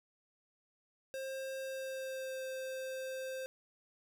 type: tone with pitch glide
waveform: square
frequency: 532 to 523.8 Hz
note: C5 to C5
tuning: +29 to +2 cents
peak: -40 dBFS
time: 1.14-3.46 s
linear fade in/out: 0 ms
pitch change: -27 cents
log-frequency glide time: 1.59-2.44 s
effects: 11-bit